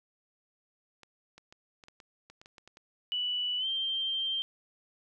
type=clicks; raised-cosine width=0.2 ms; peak=-34 dBFS; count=12; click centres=1.033 / 1.38 / 1.525 / 1.838 / 1.884 / 2.002 / 2.3 / 2.415 / 2.459 / 2.582 / 2.676 / 2.771 s
type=tone with pitch glide; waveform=sine; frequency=2960 to 3154 Hz; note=F#7 to G7; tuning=0 to +10 cents; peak=-29 dBFS; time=3.12-4.42 s; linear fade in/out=0 ms; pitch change=+110 cents; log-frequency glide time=3.58-3.67 s
effects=none